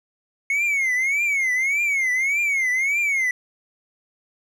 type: tone with vibrato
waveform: triangle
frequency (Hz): 2178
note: C#7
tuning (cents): -31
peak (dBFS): -17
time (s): 0.5-3.31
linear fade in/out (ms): 2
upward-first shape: triangle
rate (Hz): 1.7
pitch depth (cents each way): 180
effects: none